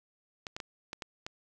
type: clicks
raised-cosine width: 0.2 ms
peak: -21 dBFS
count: 6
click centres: 0.468 / 0.565 / 0.602 / 0.931 / 1.022 / 1.265 s
effects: none